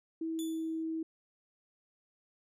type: tone with pitch glide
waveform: sine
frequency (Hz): 324.8 to 322.4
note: E4 to E4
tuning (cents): -26 to -38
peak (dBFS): -33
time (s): 0.21-1.03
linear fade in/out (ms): 5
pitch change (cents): -12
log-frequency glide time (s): 0.31-0.46
type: tone with exponential decay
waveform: 15% pulse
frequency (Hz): 3475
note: A7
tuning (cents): -22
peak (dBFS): -34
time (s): 0.39-0.83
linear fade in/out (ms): 0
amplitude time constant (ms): 94
effects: resampled to 32000 Hz